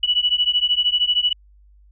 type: beating tone pair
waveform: sine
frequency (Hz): 2942 / 2955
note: F#7 / F#7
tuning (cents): -11 / -3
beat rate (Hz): 13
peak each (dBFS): -19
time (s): 0.03-1.33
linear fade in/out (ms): 5
effects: added 50 Hz sine -48 dBFS peak until 1.91 s